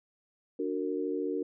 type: chord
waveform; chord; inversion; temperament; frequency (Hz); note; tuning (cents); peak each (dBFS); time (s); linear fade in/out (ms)
sine; D augmented; none; just; 293.7 / 367.1 / 458.9; D4 / F#4 / A#4; 0 / -14 / -27; -34; 0.59-1.43; 5
effects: none